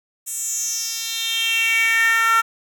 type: tone with high-pass filter sweep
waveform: 10% pulse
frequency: 454.2 Hz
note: A#4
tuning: 45 cents flat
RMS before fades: -20 dBFS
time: 0.26-2.42 s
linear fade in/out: 20 ms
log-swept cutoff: 8800 to 1300 Hz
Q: 4.8
effects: none